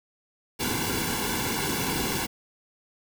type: noise with comb filter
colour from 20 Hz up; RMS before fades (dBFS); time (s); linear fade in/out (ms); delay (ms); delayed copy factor
pink; -28; 0.59-2.27; 20; 1.6; -0.85
effects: none